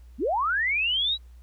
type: linear sweep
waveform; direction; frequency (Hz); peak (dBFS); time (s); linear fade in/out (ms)
sine; up; 191.7 to 3951; -22; 0.18-1.18; 50
effects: added 60 Hz sine -45 dBFS peak until 1.42 s + pink hiss -66 dBFS RMS until 1.42 s